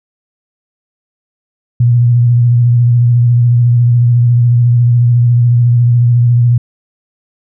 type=tone with vibrato; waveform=sine; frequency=120.3 Hz; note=B2; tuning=45 cents flat; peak=-5 dBFS; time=1.8-6.58 s; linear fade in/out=5 ms; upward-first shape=sine; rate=14 Hz; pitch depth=31 cents each way; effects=none